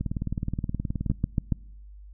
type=two click trains; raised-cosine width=5 ms; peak=-16 / -11 dBFS; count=22 / 4; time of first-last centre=0.01-1.115 / 1.1-1.523 s; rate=19 / 7.1 Hz; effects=noise-tail reverb RT60 0.8 s tail -24 dB re dry + added 50 Hz sine -43 dBFS peak until 2.13 s